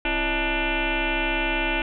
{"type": "tone with frequency modulation", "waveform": "sine", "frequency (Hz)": 1174.7, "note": "D6", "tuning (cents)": 0, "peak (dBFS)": -21, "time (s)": [0.05, 1.82], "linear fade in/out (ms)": 2, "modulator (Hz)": 302, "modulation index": 5.7, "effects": []}